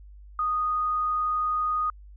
sine tone, 1239 Hz, D#6, 8 cents flat, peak -23 dBFS, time 0.39-1.9 s, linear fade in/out 2 ms, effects added 50 Hz sine -44 dBFS peak until 2.16 s

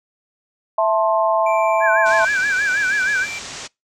sine chord, A minor, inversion second, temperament just, 660 / 880 / 1056 Hz, E5 / A5 / C6, +2 / 0 / +16 cents, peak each -16 / -20 / -20 dBFS, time 0.78-2.25 s, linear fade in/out 5 ms
triangle tone, 2349 Hz, D7, in tune, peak -26 dBFS, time 1.46-3.39 s, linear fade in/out 5 ms
sine tone with vibrato, 1587 Hz, G6, 21 cents sharp, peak -16 dBFS, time 1.8-3.27 s, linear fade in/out 50 ms, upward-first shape sine, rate 6.3 Hz, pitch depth 120 cents each way
white low-pass noise, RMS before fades -33 dBFS, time 2.05-3.68 s, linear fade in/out 20 ms, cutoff 7500 Hz, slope 48 dB/octave
effects noise-tail reverb RT60 0.2 s tail -25 dB re dry

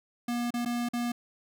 square tone with dropouts, 239.6 Hz, A#3, 48 cents sharp, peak -29 dBFS, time 0.28-1.12 s, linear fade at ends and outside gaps 5 ms, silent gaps 0.506-0.539 / 0.65-0.658 / 0.888-0.934 s, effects none

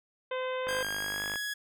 harmonic tone, 513 Hz, C5, 34 cents flat, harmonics 1 / 2 / 3 / 4 / 5 / 6 / 7, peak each -32 / -38 / -42 / -44 / -46 / -48 / -49 dBFS, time 0.31-0.83 s, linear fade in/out 5 ms
click train, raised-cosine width 0.5 ms, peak -23 dBFS, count 36, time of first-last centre 0.67-1.358 s, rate 50.9 Hz
sawtooth tone with pitch glide, 1600 to 1673.7 Hz, G6 to G#6, +35 to +13 cents, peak -29 dBFS, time 0.68-1.54 s, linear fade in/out 10 ms, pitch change +78 cents, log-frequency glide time 0.79-1.24 s
effects none

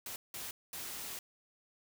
white noise bursts at uneven times, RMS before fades -43 dBFS, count 3, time 0.06-0.16 / 0.34-0.51 / 0.73-1.19 s, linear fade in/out 2 ms, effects none

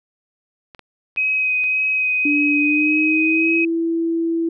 clicks, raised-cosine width 0.3 ms, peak -24 dBFS, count 4, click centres 0.748 / 0.793 / 1.162 / 1.64 s
sine tone with vibrato, 2524 Hz, D#7, 24 cents sharp, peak -16 dBFS, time 1.17-3.65 s, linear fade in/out 5 ms, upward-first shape sine, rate 1.8 Hz, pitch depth 13 cents each way
sine tone with pitch glide, 293.7 to 331.6 Hz, D4 to E4, 0 to +10 cents, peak -17 dBFS, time 2.25-4.49 s, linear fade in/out 5 ms, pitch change +210 cents, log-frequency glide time 2.59-3.57 s
effects none

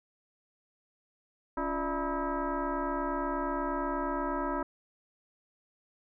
sine tone with frequency modulation, 349.2 Hz, F4, in tune, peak -29 dBFS, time 1.57-4.63 s, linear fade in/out 5 ms, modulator 315 Hz, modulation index 3.3, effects none

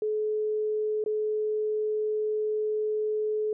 sine tone with dropouts, 428 Hz, A4, 48 cents flat, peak -25 dBFS, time 0.02-3.53 s, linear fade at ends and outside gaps 2 ms, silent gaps 1.04-1.061 s, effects none

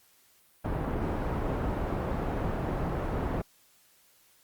pink low-pass noise, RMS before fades -31 dBFS, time 0.64-3.42 s, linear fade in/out 10 ms, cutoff 990 Hz, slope 12 dB/octave, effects white hiss -63 dBFS RMS until 4.43 s + Opus 48 kbps

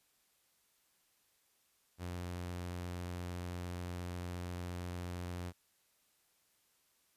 sawtooth tone, 88.6 Hz, F2, 25 cents sharp, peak -36 dBFS, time 1.98-5.53 s, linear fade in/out 50 ms, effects white hiss -74 dBFS RMS until 7.16 s + resampled to 32000 Hz

